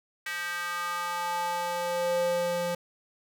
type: tone with high-pass filter sweep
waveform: square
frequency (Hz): 174.61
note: F3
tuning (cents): 0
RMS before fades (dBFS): -30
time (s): 0.26-2.75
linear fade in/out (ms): 5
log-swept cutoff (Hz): 1800 to 360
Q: 3.3
effects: none